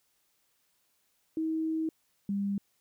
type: tone pair in turn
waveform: sine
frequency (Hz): 319.3 / 199.81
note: D#4 / G3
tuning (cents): +45 / +33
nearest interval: minor sixth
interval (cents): 812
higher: first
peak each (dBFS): -28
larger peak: neither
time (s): 1.37-1.89 / 2.29-2.58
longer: first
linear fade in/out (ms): 2
effects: white hiss -73 dBFS RMS until 2.8 s